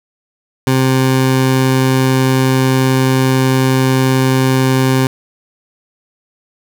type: tone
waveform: 20% pulse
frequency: 131.2 Hz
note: C3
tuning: 5 cents sharp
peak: -5 dBFS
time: 0.67-5.07 s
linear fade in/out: 2 ms
effects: none